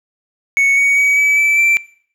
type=tone with pitch steps; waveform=triangle; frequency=2217 / 2241 / 2266 / 2291 / 2316 / 2342 Hz; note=C#7 / C#7 / C#7 / D7 / D7 / D7; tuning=0 / +18 / +37 / -44 / -25 / -5 cents; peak=-8 dBFS; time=0.57-1.77 s; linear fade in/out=0 ms; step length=200 ms; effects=noise-tail reverb RT60 0.6 s tail -22 dB re dry